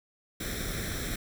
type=noise with comb filter; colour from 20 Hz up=pink; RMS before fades=-34 dBFS; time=0.4-1.16 s; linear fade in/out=5 ms; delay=0.53 ms; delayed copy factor=+0.75; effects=none